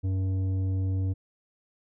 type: tone with tanh clipping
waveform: sine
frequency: 94.7 Hz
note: F#2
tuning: 41 cents sharp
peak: -26 dBFS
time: 0.03-1.14 s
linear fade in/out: 20 ms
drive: 9 dB
effects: none